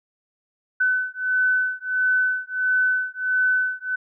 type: beating tone pair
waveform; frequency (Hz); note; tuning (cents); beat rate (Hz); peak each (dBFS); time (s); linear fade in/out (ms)
sine; 1508 / 1509.5; F#6 / F#6; +32 / +34; 1.5; -22; 0.8-3.96; 10
effects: none